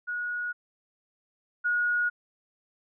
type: tone pair in turn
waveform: sine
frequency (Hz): 1453 / 1447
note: F#6 / F#6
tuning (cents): -32 / -39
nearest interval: unison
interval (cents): 7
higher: first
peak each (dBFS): -29 / -23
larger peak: second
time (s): 0.07-0.53 / 1.64-2.1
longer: neither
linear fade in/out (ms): 20
effects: none